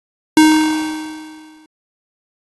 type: tone with exponential decay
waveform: square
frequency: 311.1 Hz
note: D#4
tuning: in tune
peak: -5 dBFS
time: 0.37-1.66 s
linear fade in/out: 2 ms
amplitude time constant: 280 ms
effects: AAC 32 kbps